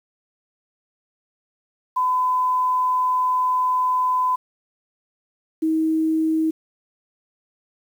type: tone pair in turn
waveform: sine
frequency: 1010 / 318.1 Hz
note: B5 / D#4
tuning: +39 / +38 cents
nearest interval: octave + minor sixth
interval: 2001 cents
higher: first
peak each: -17 dBFS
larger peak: neither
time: 1.96-4.36 / 5.62-6.51 s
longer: first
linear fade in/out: 10 ms
effects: 8-bit